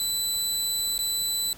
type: tone with dropouts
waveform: 20% pulse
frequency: 3992 Hz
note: B7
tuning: 18 cents sharp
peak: -19 dBFS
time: 0-1.53 s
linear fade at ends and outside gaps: 1 ms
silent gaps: 0.979-0.99 s
effects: pink hiss -47 dBFS RMS until 1.57 s